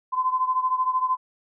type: beating tone pair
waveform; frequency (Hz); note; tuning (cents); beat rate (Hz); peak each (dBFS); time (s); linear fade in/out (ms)
sine; 1022 / 1035; C6 / C6; -41 / -19; 13; -22 / -26; 0.12-1.17; 20
effects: none